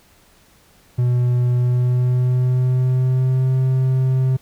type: tone with pitch glide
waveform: triangle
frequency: 123.1 to 130.42 Hz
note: B2 to C3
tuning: -5 to -5 cents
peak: -12 dBFS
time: 0.98-4.37 s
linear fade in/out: 10 ms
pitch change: +100 cents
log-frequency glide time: 1.55-3.54 s
effects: pink hiss -53 dBFS RMS until 4.41 s